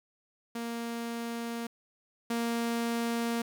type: tone pair in turn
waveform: sawtooth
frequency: 233.2 / 233.2 Hz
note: A#3 / A#3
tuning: +1 / +1 cents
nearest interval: unison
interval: 0 cents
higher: neither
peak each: -30 / -25 dBFS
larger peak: second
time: 0.55-1.67 / 2.3-3.42 s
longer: neither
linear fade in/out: 5 ms
effects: 10-bit